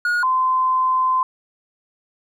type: tone pair in turn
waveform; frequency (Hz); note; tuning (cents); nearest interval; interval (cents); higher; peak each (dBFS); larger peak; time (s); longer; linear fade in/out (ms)
triangle / sine; 1442 / 1031.5; F#6 / C6; -45 / -25; tritone; 580; first; -15; neither; 0.05-0.23 / 0.23-1.23; second; 2
effects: none